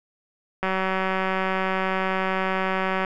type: click train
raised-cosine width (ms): 0.5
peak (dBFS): -10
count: 458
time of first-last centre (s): 0.63-3.048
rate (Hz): 189
effects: none